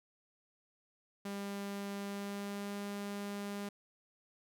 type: tone with pitch glide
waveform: sawtooth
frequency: 200.1 to 202.3 Hz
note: G3 to G#3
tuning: +36 to -45 cents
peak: -35 dBFS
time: 1.25-3.69 s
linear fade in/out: 5 ms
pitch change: +19 cents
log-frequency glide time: 1.98-2.78 s
effects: none